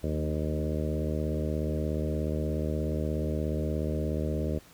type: harmonic tone with a mistuned harmonic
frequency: 76.8 Hz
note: D#2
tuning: 22 cents flat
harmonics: 1 / 2 / 3 / 4 / 5 / 6 / 7 / 8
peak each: -31 / -34 / -36 / -37 / -38 / -39 / -39 / -40 dBFS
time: 0.03-4.59 s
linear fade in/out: 10 ms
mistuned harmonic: 3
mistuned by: -20 cents
effects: pink hiss -55 dBFS RMS until 4.73 s